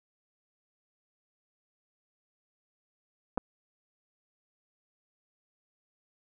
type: clicks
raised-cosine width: 1 ms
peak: -17 dBFS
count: 2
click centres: 3.375 / 3.379 s
effects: none